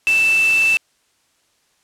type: tone in noise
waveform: sine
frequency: 2651 Hz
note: E7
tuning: 9 cents sharp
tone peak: -12 dBFS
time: 0.07-0.77 s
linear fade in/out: 0 ms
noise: white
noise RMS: -27 dBFS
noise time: 0.07-0.77 s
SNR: +12 dB
effects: white hiss -62 dBFS RMS until 1.83 s + low-pass 9000 Hz 12 dB/octave